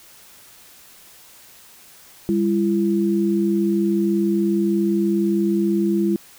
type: tone pair together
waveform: sine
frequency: 200.7 / 337.5 Hz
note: G3 / E4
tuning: +41 / +41 cents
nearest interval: major sixth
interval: 900 cents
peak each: -19 dBFS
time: 2.29-6.16 s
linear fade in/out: 0 ms
effects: white hiss -47 dBFS RMS until 6.38 s